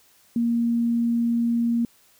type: tone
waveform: sine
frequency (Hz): 234.3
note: A#3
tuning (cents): +9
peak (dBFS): -19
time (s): 0.36-1.85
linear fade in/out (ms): 2
effects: white hiss -58 dBFS RMS until 2.19 s